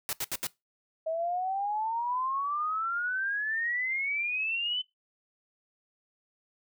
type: noise bursts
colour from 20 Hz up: white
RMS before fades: -32 dBFS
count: 4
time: 0.09-0.469 s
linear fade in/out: 0 ms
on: 40 ms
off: 73 ms
type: exponential sweep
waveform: sine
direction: up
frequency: 635 to 3043 Hz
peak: -28 dBFS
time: 1.06-4.82 s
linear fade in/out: 10 ms
effects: noise-tail reverb RT60 0.2 s tail -21 dB re dry